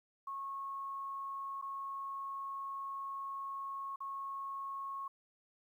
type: tone with dropouts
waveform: sine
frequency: 1095 Hz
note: C#6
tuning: 22 cents flat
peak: -39 dBFS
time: 0.27-5.08 s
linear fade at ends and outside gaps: 5 ms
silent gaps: 1.615-1.623 / 3.96-4.004 s
effects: 12-bit